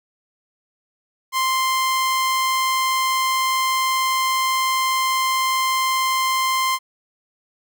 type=tone; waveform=sawtooth; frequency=1046.5 Hz; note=C6; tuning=in tune; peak=-14 dBFS; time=1.32-6.79 s; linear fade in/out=50 ms; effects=none